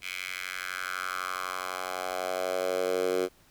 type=tone with high-pass filter sweep; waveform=10% pulse; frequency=92 Hz; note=F#2; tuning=9 cents flat; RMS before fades=-32 dBFS; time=0.01-3.29 s; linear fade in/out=50 ms; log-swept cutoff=2400 to 390 Hz; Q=3.2; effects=pink hiss -61 dBFS RMS until 3.5 s